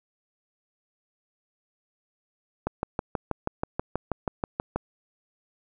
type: click train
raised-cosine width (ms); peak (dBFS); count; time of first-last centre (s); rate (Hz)
1; -12; 14; 2.67-4.76; 6.22
effects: none